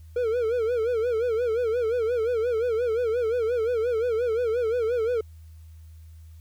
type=tone with vibrato; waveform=triangle; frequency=466.2 Hz; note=A#4; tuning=in tune; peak=-20 dBFS; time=0.16-5.21 s; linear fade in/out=5 ms; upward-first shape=sine; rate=5.7 Hz; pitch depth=120 cents each way; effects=added 80 Hz sine -43 dBFS peak until 6.4 s + white hiss -65 dBFS RMS until 6.4 s